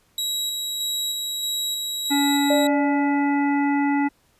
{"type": "tone with tremolo", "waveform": "sawtooth", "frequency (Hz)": 3861, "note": "B7", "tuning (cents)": -40, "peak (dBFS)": -20, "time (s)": [0.18, 2.67], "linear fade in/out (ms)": 2, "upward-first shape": "square", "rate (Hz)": 1.6, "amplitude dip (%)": 25}
{"type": "harmonic tone", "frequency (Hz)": 283.8, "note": "C#4", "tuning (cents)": 41, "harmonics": [1, 3, 5, 7, 9], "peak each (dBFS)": [-19, -25, -35, -30, -41], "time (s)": [2.1, 4.09], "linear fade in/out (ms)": 20}
{"type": "tone with exponential decay", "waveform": "sine", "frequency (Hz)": 590, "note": "D5", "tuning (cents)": 8, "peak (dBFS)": -17, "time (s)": [2.5, 3.79], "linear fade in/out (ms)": 5, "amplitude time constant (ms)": 280}
{"effects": ["pink hiss -62 dBFS RMS until 4.39 s", "resampled to 32000 Hz"]}